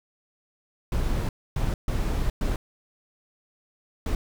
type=noise bursts at uneven times; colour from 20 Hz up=brown; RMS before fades=-25 dBFS; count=5; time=0.92-1.29 / 1.56-1.74 / 1.88-2.3 / 2.41-2.56 / 4.06-4.15 s; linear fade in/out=2 ms; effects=none